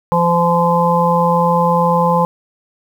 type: harmonic tone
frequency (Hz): 171.5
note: F3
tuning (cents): -31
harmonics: 1 / 3 / 5 / 6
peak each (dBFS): -16 / -16 / -16 / -16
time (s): 0.12-2.25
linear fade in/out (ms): 0
effects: 7-bit